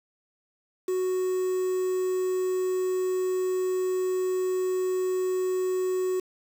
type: tone with quantisation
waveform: triangle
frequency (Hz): 370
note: F#4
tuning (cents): 0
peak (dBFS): -22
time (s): 0.88-6.2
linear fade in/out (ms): 5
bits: 7
effects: none